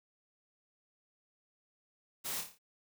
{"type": "noise with echo", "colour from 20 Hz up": "white", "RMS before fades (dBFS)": -39, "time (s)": [2.24, 2.42], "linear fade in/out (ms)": 20, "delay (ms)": 28, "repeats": 6, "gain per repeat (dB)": -5, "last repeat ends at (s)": 2.588, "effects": []}